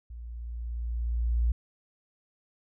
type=tone with level ramp; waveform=sine; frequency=58.4 Hz; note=A#1; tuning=4 cents sharp; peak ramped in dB=-39 to -21 dBFS; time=0.1-1.52 s; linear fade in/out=5 ms; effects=none